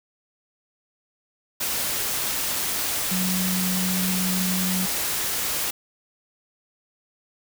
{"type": "tone in noise", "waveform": "sine", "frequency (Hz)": 185, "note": "F#3", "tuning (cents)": 0, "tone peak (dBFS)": -24, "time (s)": [3.11, 4.86], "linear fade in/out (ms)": 10, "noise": "white", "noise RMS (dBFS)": -26, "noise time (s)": [1.6, 5.71], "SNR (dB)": -1, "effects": []}